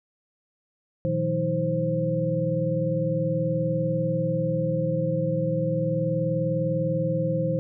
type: tone cluster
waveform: sine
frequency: 120.4 / 159.9 / 180.2 / 318.2 / 525 Hz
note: B2 / D#3 / F#3 / D#4 / C5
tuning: -44 / +48 / -45 / +39 / +6 cents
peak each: -31 / -26 / -33 / -33 / -26 dBFS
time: 1.05-7.59 s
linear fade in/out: 0 ms
effects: none